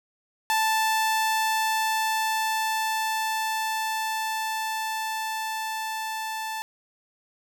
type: tone with level ramp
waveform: sawtooth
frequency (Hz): 880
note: A5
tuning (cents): 0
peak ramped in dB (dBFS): -17 to -26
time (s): 0.5-6.62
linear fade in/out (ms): 0
effects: none